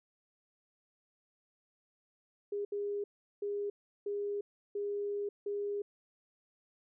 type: tone bursts at uneven times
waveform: sine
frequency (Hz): 407.6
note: G#4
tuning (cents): -32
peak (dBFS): -33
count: 6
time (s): 2.52-2.65 / 2.72-3.04 / 3.42-3.7 / 4.06-4.41 / 4.75-5.29 / 5.46-5.82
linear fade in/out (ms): 5
effects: none